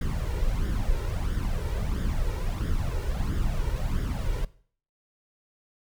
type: noise with flanger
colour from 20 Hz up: brown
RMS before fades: -27 dBFS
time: 0.01-4.45 s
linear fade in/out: 5 ms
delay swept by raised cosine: 0.58 to 2.18 ms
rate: 1.5 Hz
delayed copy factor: +0.65
effects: noise-tail reverb RT60 0.5 s tail -19 dB re dry